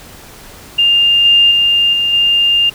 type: tone with level steps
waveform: sine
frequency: 2805 Hz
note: F7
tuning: 7 cents sharp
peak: -7 / -5 / -8 / -11 / -8 dBFS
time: 0.78-2.7 s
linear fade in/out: 10 ms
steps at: 1.25 / 1.51 / 1.93 / 2.13 s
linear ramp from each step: 2 ms
effects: pink hiss -36 dBFS RMS until 2.74 s